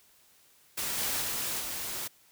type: noise with level steps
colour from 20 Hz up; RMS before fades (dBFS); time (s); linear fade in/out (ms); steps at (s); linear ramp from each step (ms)
white; -33 / -31 / -33 / -36; 0.77-2.08; 10; 0.97 / 1.21 / 1.59; 20
effects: white hiss -62 dBFS RMS until 2.31 s